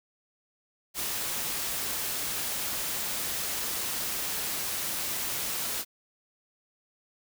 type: noise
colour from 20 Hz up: white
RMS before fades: -32 dBFS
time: 0.94-5.85 s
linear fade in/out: 50 ms
effects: none